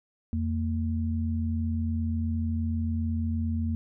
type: tone pair together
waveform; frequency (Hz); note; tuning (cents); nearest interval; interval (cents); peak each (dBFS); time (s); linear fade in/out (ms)
sine; 85.5 / 228.3; F2 / A#3; -36 / -36; octave + perfect fourth; 1700; -27 / -30; 0.33-3.75; 0
effects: none